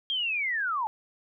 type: linear sweep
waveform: sine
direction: down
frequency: 3254 to 830.6 Hz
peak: -26 dBFS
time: 0.1-0.87 s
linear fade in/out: 0 ms
effects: none

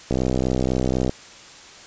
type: click train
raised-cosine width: 2 ms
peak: -8 dBFS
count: 64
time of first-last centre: 0.11-1.094 s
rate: 64 Hz
effects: white hiss -43 dBFS RMS until 1.86 s + resampled to 16000 Hz

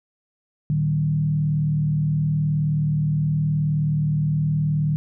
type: tone with frequency modulation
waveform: sine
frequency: 151.5 Hz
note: D#3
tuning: 46 cents flat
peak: -18 dBFS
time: 0.7-4.96 s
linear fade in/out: 0 ms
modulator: 39.1 Hz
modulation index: 0.57
effects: none

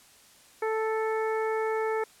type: harmonic tone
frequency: 440 Hz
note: A4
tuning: in tune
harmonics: 1 / 2 / 3 / 4 / 5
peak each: -27 / -33 / -37 / -39 / -41 dBFS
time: 0.62-2.04 s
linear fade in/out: 5 ms
effects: white hiss -56 dBFS RMS until 2.2 s + low-pass 11000 Hz 12 dB/octave

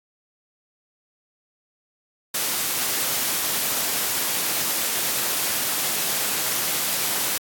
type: high-pass noise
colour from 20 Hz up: white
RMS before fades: -24 dBFS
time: 2.34-7.38 s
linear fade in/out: 5 ms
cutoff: 130 Hz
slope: 12 dB/octave
effects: AAC 64 kbps

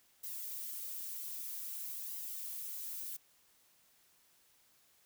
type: noise with flanger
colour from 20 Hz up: violet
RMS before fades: -43 dBFS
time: 0.23-3.17 s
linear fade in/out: 10 ms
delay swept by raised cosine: 1 to 6.2 ms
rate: 0.52 Hz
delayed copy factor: +0.55
effects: white hiss -69 dBFS RMS until 5.05 s

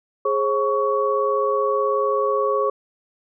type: tone cluster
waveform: sine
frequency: 417.4 / 536 / 1121 Hz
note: G#4 / C5 / C#6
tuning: +9 / +42 / +19 cents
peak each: -22 dBFS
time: 0.25-2.7 s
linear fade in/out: 5 ms
effects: none

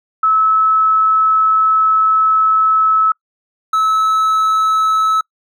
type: tone pair in turn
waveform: sine / triangle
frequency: 1299 / 1299 Hz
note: E6 / E6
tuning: -26 / -26 cents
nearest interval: unison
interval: 0 cents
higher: neither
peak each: -9 dBFS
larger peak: neither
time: 0.23-3.12 / 3.73-5.21 s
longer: first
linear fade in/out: 5 ms
effects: noise-tail reverb RT60 0.1 s tail -26 dB re dry

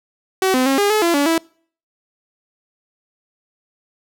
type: tone with pitch steps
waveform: sawtooth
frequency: 379 / 256.2 / 270.8 / 406.5 / 428.3 / 340.1 / 285.5 / 328.4 Hz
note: F#4 / C4 / C#4 / G#4 / A4 / F4 / D4 / E4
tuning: +42 / -36 / -40 / -37 / -47 / -46 / -49 / -6 cents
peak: -10 dBFS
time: 0.42-1.38 s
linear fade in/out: 2 ms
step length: 120 ms
effects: noise-tail reverb RT60 0.5 s tail -26 dB re dry

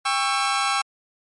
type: chord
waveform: sawtooth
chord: C# diminished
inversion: second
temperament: just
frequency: 798.3 / 1108.7 / 1330.5 Hz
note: G5 / C#6 / E6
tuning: +31 / 0 / +16 cents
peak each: -21 dBFS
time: 0.05-0.82 s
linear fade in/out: 10 ms
effects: low-pass 11000 Hz 12 dB/octave + MP3 48 kbps

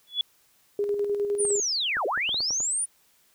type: tone with exponential growth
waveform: sine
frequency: 3409 Hz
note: G#7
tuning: 45 cents sharp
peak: -18 dBFS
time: 0.07-0.21 s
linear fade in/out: 2 ms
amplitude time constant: 29 ms
type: tone with tremolo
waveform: sine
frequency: 408.3 Hz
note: G#4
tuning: 29 cents flat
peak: -22 dBFS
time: 0.79-1.6 s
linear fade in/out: 2 ms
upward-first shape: square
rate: 9.8 Hz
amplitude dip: 40%
type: linear two-way sweep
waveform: sine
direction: down then up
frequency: 9730 to 349.2 to 9730 Hz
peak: -24 dBFS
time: 1.38-2.86 s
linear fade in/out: 20 ms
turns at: 2.06 s
type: clicks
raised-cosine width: 1 ms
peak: -26 dBFS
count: 8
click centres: 1.451 / 1.969 / 2.176 / 2.292 / 2.344 / 2.405 / 2.507 / 2.604 s
effects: white hiss -63 dBFS RMS until 3.34 s

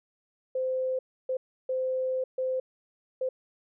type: tone bursts at uneven times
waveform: sine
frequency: 517 Hz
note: C5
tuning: 21 cents flat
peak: -26 dBFS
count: 5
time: 0.55-0.99 / 1.29-1.37 / 1.69-2.24 / 2.38-2.6 / 3.21-3.29 s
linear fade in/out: 5 ms
effects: none

